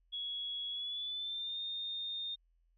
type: tone with pitch glide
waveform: sine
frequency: 3349 to 3652 Hz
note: G#7 to A#7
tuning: +14 to -36 cents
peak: -37 dBFS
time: 0.12-2.36 s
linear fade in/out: 20 ms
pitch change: +150 cents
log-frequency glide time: 0.7-1.59 s
effects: added 42 Hz sine -69 dBFS peak until 2.77 s